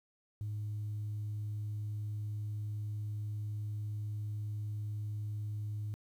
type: tone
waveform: sine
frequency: 105.3 Hz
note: G#2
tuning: 24 cents sharp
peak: -34 dBFS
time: 0.41-5.94 s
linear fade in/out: 0 ms
effects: tanh soft clip ceiling -33 dBFS + 11-bit